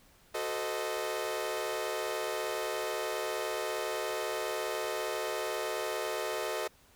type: chord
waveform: sawtooth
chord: F# diminished seventh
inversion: none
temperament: equal with one note detuned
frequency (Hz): 370 / 440 / 514.6 / 622.3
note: F#4 / A4 / C5 / Eb5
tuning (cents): 0 / 0 / -29 / 0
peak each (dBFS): -36 / -33 / -36 / -33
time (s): 0.34-6.68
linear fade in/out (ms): 10
effects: pink hiss -62 dBFS RMS until 6.95 s